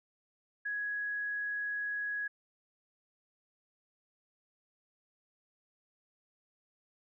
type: tone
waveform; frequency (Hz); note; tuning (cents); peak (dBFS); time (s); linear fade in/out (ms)
sine; 1669; G#6; +8; -33; 0.65-2.28; 10
effects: none